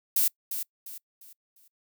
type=noise with echo; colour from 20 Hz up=violet; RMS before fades=-23 dBFS; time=0.16-0.28 s; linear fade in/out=5 ms; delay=350 ms; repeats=4; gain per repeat=-9 dB; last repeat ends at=1.68 s; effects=noise-tail reverb RT60 0.1 s tail -24 dB re dry